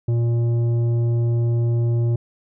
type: tone with tanh clipping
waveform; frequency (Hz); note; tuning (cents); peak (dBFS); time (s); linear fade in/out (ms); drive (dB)
sine; 117.6; A#2; +16; -18; 0.08-2.16; 5; 9
effects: none